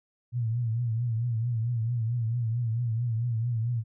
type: tone with vibrato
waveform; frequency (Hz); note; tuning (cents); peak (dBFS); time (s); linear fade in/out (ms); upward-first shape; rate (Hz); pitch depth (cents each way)
sine; 116.54; A#2; 0; -25; 0.32-3.84; 50; triangle; 4.5; 110
effects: none